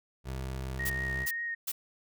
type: tone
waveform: 25% pulse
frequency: 65.41 Hz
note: C2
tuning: in tune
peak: -31 dBFS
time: 0.24-1.27 s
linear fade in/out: 50 ms
type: tone with vibrato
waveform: sine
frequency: 1864.7 Hz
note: A#6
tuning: in tune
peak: -32 dBFS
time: 0.79-1.55 s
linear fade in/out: 10 ms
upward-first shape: sine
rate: 5.1 Hz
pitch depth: 12 cents each way
type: noise bursts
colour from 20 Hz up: blue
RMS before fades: -33 dBFS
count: 3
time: 0.85-1.72 s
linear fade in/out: 10 ms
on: 50 ms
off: 360 ms
effects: none